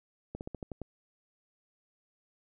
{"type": "slowing click train", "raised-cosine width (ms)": 2, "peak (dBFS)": -25, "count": 7, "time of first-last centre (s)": [0.35, 0.817], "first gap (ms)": 59, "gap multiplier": 1.11, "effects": []}